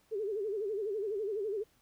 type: tone with vibrato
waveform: sine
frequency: 415.3 Hz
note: G#4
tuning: in tune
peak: -32 dBFS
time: 0.11-1.64 s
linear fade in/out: 20 ms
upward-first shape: sine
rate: 12 Hz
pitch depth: 130 cents each way
effects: pink hiss -69 dBFS RMS until 1.81 s